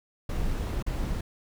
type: noise with dropouts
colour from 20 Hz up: brown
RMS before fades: -29 dBFS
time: 0.29-1.21 s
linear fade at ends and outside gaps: 5 ms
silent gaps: 0.826-0.864 s
effects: none